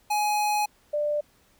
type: tone pair in turn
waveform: square / sine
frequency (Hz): 838 / 592.6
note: G#5 / D5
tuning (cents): +15 / +15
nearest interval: tritone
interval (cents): 600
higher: first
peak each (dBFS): -23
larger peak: neither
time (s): 0.1-0.66 / 0.93-1.21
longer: first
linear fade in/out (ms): 10
effects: pink hiss -62 dBFS RMS until 1.59 s